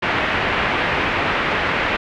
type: low-pass noise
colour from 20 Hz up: white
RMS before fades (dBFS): -20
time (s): 0.02-1.97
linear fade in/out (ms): 10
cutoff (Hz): 2500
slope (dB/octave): 24
effects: none